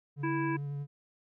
triangle tone with vibrato, 142.7 Hz, D3, 49 cents flat, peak -32 dBFS, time 0.16-0.87 s, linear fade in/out 50 ms, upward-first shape sine, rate 11 Hz, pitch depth 15 cents each way
harmonic tone, 329.6 Hz, E4, in tune, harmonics 1 / 3 / 5 / 7 / 8, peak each -31 / -36 / -39 / -43 / -50 dBFS, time 0.23-0.57 s, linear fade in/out 10 ms
effects none

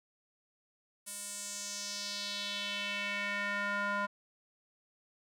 square tone with band-pass filter sweep, 203 Hz, G#3, 39 cents flat, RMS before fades -37 dBFS, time 1.06-4.07 s, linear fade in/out 20 ms, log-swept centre 9900 to 1200 Hz, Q 2.6, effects none

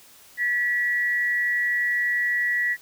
sine tone pair together, 1728.3 / 1940 Hz, A6 / B6, -31 / -31 cents, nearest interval major second, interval 200 cents, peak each -30 / -21 dBFS, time 0.37-2.77 s, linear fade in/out 50 ms, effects white hiss -51 dBFS RMS until 2.81 s

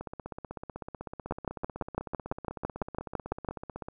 two click trains, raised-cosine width 1 ms, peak -15 / -24 dBFS, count 14 / 63, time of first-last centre 1.31-3.488 / 0.01-3.885 s, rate 5.97 / 16 Hz, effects none

